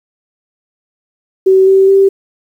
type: tone with pitch steps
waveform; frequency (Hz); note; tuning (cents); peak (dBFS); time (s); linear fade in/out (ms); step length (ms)
sine; 380.5 / 385.4 / 390.3; F#4 / G4 / G4; +48 / -29 / -8; -4; 1.46-2.09; 10; 210
effects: 7-bit